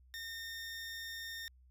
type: tone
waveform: 20% pulse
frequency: 1826 Hz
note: A#6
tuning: 36 cents flat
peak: -37 dBFS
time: 0.14-1.48 s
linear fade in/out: 0 ms
effects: added 63 Hz sine -60 dBFS peak until 1.7 s